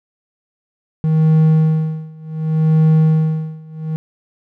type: tone with tremolo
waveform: triangle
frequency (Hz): 157.8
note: D#3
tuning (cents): +25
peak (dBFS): -6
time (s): 1.04-3.96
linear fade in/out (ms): 0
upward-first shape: sine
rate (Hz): 0.67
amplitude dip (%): 95
effects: none